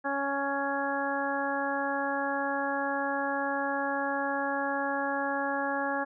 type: harmonic tone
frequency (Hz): 278.3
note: C#4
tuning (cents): +7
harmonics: 1 / 2 / 3 / 4 / 5 / 6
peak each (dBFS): -35 / -34 / -33 / -37 / -38 / -34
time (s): 0.04-6.05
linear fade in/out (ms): 20
effects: none